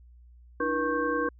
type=tone cluster; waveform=sine; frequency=297.6 / 328 / 482.5 / 1091 / 1567 Hz; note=D4 / E4 / B4 / C#6 / G6; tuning=+23 / -9 / -40 / -28 / -1 cents; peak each=-32 / -35 / -29 / -31 / -32 dBFS; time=0.6-1.29 s; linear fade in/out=5 ms; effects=added 60 Hz sine -50 dBFS peak until 1.39 s